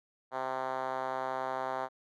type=tone with band-pass filter; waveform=5% pulse; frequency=130.81 Hz; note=C3; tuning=in tune; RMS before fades=-35 dBFS; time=0.31-1.89 s; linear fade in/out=50 ms; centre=780 Hz; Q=1.6; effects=none